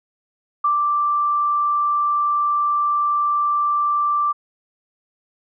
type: tone with ADSR envelope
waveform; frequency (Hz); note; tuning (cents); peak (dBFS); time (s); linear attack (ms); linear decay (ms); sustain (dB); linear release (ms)
sine; 1174.7; D6; 0; -14; 0.64-4.33; 7; 120; -2; 19
effects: none